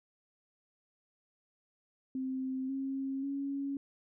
sine tone with pitch steps, 261.6 / 269.6 / 277.8 Hz, C4 / C#4 / C#4, 0 / -48 / +4 cents, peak -33 dBFS, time 2.15-3.77 s, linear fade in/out 2 ms, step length 540 ms, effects none

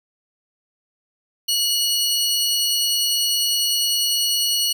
sawtooth tone pair together, 2916 / 4369 Hz, F#7 / C#8, -26 / -26 cents, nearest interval perfect fifth, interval 700 cents, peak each -18 dBFS, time 1.48-4.73 s, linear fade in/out 10 ms, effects none

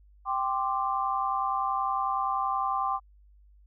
sine chord, G suspended fourth, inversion none, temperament just, 784 / 1045.3 / 1176 Hz, G5 / C6 / D6, 0 / -2 / +2 cents, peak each -30 dBFS, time 0.25-3 s, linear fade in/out 50 ms, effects added 50 Hz sine -54 dBFS peak until 3.66 s

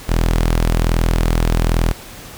sawtooth tone, 41.2 Hz, E1, in tune, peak -9 dBFS, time 0.08-1.93 s, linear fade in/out 20 ms, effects pink hiss -36 dBFS RMS until 2.37 s

